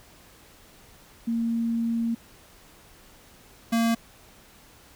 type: tone pair in turn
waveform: sine / square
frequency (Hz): 230.7 / 229.5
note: A#3 / A#3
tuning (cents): -18 / -27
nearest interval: unison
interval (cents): 9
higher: first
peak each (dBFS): -23 / -21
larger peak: second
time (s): 1.27-2.15 / 3.72-3.95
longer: first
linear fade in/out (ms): 10
effects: pink hiss -53 dBFS RMS until 4.95 s